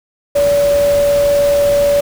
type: tone in noise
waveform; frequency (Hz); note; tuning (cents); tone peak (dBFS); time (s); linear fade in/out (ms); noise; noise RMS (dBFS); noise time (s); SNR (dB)
sine; 573; D5; -43; -9; 0.35-2.01; 10; pink; -25; 0.35-2.01; +13
effects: none